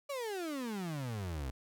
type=exponential sweep; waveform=35% pulse; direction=down; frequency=584 to 61.74 Hz; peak=-35 dBFS; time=0.09-1.51 s; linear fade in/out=10 ms; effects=none